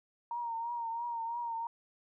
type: tone with vibrato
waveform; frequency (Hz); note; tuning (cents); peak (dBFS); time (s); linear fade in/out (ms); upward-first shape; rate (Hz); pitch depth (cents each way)
sine; 932.3; A#5; 0; -34; 0.31-1.67; 2; triangle; 3; 54
effects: none